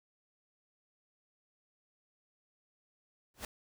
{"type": "noise with exponential growth", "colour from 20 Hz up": "pink", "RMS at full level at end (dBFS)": -36, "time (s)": [3.34, 3.45], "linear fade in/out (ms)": 2, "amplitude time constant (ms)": 23, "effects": []}